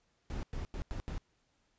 brown noise bursts at uneven times, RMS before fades -38 dBFS, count 5, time 0.3-0.43 / 0.53-0.65 / 0.74-0.82 / 0.91-1 / 1.08-1.18 s, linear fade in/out 0 ms, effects pink hiss -75 dBFS RMS until 1.78 s + resampled to 16000 Hz

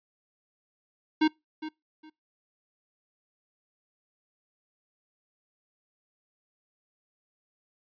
square tone with echo, 311.1 Hz, D#4, in tune, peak -20 dBFS, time 1.21-1.28 s, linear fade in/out 10 ms, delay 410 ms, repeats 2, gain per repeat -14 dB, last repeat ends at 2.1 s, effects noise-tail reverb RT60 0.2 s tail -25 dB re dry + resampled to 11025 Hz

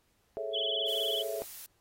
sine chord, A major seventh, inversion third, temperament equal, 415.3 / 440 / 554.4 / 659.3 Hz, G#4 / A4 / C#5 / E5, 0 / 0 / 0 / 0 cents, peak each -41 / -39 / -40 / -37 dBFS, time 0.37-1.42 s, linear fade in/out 0 ms
sine tone with vibrato, 3198 Hz, G7, 34 cents sharp, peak -30 dBFS, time 0.53-1.23 s, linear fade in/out 20 ms, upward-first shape sine, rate 19 Hz, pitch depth 120 cents each way
blue noise, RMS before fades -45 dBFS, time 0.88-1.66 s, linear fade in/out 0 ms
effects pink hiss -72 dBFS RMS until 1.8 s + AAC 48 kbps

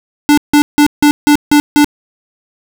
square tone bursts, 293.7 Hz, D4, in tune, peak -5 dBFS, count 7, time 0.29-1.845 s, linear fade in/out 0 ms, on 85 ms, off 160 ms, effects none

